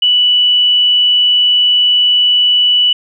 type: tone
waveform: sine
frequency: 2960 Hz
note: F#7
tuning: in tune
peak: -7 dBFS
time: 0.02-2.93 s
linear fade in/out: 5 ms
effects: none